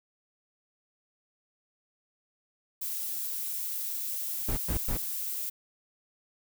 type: noise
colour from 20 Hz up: violet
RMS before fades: -34 dBFS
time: 2.81-5.5 s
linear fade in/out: 10 ms
type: noise bursts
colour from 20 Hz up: brown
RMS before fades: -30 dBFS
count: 3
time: 4.48-4.973 s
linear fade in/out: 5 ms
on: 91 ms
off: 110 ms
effects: none